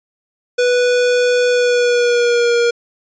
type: tone with pitch glide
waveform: square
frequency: 492.1 to 473.4 Hz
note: B4 to A#4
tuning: -6 to +27 cents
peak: -12 dBFS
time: 0.58-2.71 s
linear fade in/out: 10 ms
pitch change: -67 cents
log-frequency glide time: 1.5-2.55 s
effects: resampled to 16000 Hz